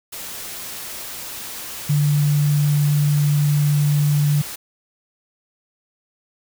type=tone in noise; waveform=sine; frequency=146.83 Hz; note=D3; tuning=in tune; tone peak=-14 dBFS; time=1.89-4.42 s; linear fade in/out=10 ms; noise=white; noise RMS=-32 dBFS; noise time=0.12-4.56 s; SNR=+15 dB; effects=none